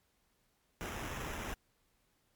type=noise with sample-and-hold; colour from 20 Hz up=pink; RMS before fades=-41 dBFS; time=0.81-1.54 s; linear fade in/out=0 ms; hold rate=4410 Hz; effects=pink hiss -75 dBFS RMS until 2.35 s + MP3 96 kbps